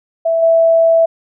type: tone with level steps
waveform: sine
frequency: 659.3 Hz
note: E5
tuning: in tune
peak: -11 / -7 dBFS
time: 0.25-1.06 s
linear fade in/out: 10 ms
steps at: 0.42 s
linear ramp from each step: 10 ms
effects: none